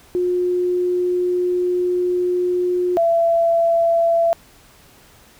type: tone pair in turn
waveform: sine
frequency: 358.6 / 671.9 Hz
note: F4 / E5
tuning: +46 / +33 cents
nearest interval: major seventh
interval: 1087 cents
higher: second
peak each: -16 / -13 dBFS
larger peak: second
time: 0.15-2.97 / 2.97-4.33 s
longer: first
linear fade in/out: 0 ms
effects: pink hiss -49 dBFS RMS until 5.39 s